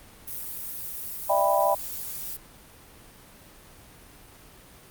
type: noise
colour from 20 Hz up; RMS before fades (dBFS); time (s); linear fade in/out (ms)
violet; -35; 0.27-2.37; 10
type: chord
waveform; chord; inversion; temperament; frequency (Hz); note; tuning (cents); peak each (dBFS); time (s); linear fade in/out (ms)
sine; E minor seventh; third; just; 593.3 / 659.3 / 791.1 / 988.9; D5 / E5 / G5 / B5; +18 / 0 / +16 / +2; -25; 1.29-1.75; 10
effects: pink hiss -50 dBFS RMS until 4.9 s + Opus 32 kbps